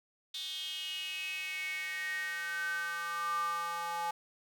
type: tone with high-pass filter sweep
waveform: square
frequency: 170.2 Hz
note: F3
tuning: 44 cents flat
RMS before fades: -37 dBFS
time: 0.34-4.11 s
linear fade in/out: 5 ms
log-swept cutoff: 3600 to 910 Hz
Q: 8.1
effects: none